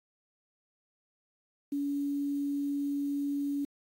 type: tone with quantisation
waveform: sine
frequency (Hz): 283.8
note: C#4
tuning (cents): +41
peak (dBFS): -29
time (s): 1.72-3.65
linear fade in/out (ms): 5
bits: 9
effects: AAC 48 kbps